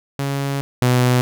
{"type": "tone pair in turn", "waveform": "sawtooth", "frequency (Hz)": [139.1, 124.79], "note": ["C#3", "B2"], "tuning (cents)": [6, 18], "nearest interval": "major second", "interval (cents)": 188, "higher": "first", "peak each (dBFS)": [-16, -9], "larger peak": "second", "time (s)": [[0.19, 0.61], [0.82, 1.21]], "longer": "first", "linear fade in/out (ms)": 0, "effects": []}